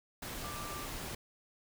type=tone in noise; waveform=sine; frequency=1179 Hz; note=D6; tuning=6 cents sharp; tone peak=-44 dBFS; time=0.44-0.86 s; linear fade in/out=5 ms; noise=pink; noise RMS=-42 dBFS; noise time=0.22-1.15 s; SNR=-5 dB; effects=none